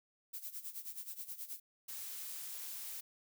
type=noise with tremolo; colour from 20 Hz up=violet; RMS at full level=-43 dBFS; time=0.33-1.6 s; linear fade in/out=10 ms; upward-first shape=sine; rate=9.4 Hz; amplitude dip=80%
type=noise; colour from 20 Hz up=blue; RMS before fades=-45 dBFS; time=1.88-3.01 s; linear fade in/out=10 ms
effects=none